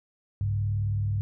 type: tone with frequency modulation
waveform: sine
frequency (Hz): 101.4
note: G#2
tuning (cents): -41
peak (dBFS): -24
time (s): 0.41-1.21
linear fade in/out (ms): 0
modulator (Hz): 38.9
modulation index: 0.51
effects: none